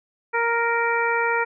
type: harmonic tone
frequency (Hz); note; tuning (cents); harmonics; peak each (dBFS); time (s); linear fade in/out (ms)
466.2; A#4; 0; 1 / 2 / 3 / 4 / 5; -25 / -24 / -25 / -27 / -28; 0.33-1.45; 20
effects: none